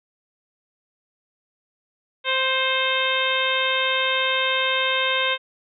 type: harmonic tone with a mistuned harmonic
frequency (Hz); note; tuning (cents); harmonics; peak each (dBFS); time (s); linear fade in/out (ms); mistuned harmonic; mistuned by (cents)
523.3; C5; 0; 1 / 2 / 3 / 4 / 5 / 6 / 7; -27 / -27 / -27 / -27 / -27 / -27 / -27; 2.24-5.38; 50; 4; +24
effects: none